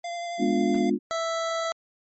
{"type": "tone with vibrato", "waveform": "square", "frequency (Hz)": 690, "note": "F5", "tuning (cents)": -21, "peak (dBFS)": -31, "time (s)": [0.04, 0.9], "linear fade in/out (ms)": 5, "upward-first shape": "triangle", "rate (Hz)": 11, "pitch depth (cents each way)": 16}
{"type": "chord", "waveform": "sine", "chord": "G# diminished seventh", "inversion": "none", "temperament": "equal with one note detuned", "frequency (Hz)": [207.7, 246.9, 293.7, 354.1], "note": ["G#3", "B3", "D4", "F4"], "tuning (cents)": [0, 0, 0, 24], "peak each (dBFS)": -26, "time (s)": [0.38, 0.99], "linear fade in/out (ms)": 50}
{"type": "noise with exponential decay", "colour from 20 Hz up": "pink", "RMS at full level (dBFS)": -39, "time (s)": [0.74, 0.86], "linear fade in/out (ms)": 5, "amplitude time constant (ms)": 24}
{"type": "tone", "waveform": "25% pulse", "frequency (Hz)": 660, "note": "E5", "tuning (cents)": 2, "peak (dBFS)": -22, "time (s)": [1.11, 1.72], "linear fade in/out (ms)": 0}
{"effects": ["MP3 32 kbps"]}